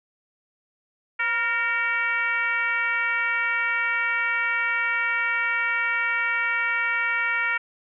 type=tone with frequency modulation; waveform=sine; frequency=1844 Hz; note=A#6; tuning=19 cents flat; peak=-21 dBFS; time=1.19-7.58 s; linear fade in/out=10 ms; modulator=444 Hz; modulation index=1.4; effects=none